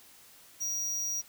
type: tone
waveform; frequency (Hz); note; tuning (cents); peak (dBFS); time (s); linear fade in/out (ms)
square; 5750; F8; +50; -31; 0.6-1.22; 20
effects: white hiss -56 dBFS RMS until 1.28 s